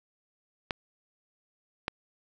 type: clicks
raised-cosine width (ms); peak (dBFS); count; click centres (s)
0.3; -13; 2; 0.708 / 1.881
effects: none